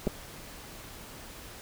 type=clicks; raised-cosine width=2 ms; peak=-15 dBFS; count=2; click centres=0.07 / 0.075 s; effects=pink hiss -46 dBFS RMS until 1.61 s